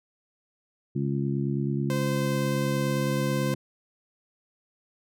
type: harmonic tone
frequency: 69.3 Hz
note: C#2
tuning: in tune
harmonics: 2 / 3 / 4 / 5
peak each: -27 / -30 / -34 / -33 dBFS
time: 0.95-3.55 s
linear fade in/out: 10 ms
type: tone with vibrato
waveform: sawtooth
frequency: 517 Hz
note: C5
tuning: 21 cents flat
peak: -26 dBFS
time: 1.9-3.54 s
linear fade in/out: 0 ms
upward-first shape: sine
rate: 18 Hz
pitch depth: 10 cents each way
effects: none